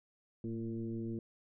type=tone with frequency modulation; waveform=sine; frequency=226.6 Hz; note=A#3; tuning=49 cents flat; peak=-36 dBFS; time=0.44-1.19 s; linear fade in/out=2 ms; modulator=115 Hz; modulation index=1.2; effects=none